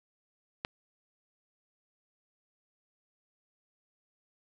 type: click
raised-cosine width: 0.3 ms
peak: -16 dBFS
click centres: 0.649 s
effects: none